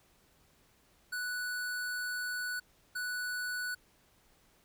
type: tone bursts at uneven times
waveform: square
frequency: 1480 Hz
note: F#6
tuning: in tune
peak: -35 dBFS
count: 2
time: 1.12-2.6 / 2.95-3.75 s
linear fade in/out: 10 ms
effects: pink hiss -67 dBFS RMS until 4.64 s